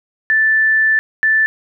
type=tone bursts at uneven times; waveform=sine; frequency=1760 Hz; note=A6; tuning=in tune; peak=-10 dBFS; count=2; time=0.3-0.99 / 1.23-1.46 s; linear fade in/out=0 ms; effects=none